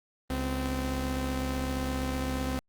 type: tone pair together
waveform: sawtooth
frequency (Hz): 68.36 / 258.1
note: C#2 / C4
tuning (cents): -24 / -23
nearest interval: octave + major seventh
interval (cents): 2301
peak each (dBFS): -28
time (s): 0.3-2.59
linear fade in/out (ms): 0
effects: Opus 32 kbps